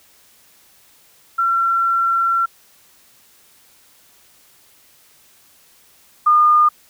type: tone pair in turn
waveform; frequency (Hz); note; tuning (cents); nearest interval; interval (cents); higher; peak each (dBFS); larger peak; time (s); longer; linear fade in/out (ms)
sine; 1359 / 1215.6; F6 / D#6; -48 / -41; major second; 193; first; -14 / -9; second; 1.38-2.46 / 6.26-6.69; first; 10
effects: white hiss -52 dBFS RMS until 6.89 s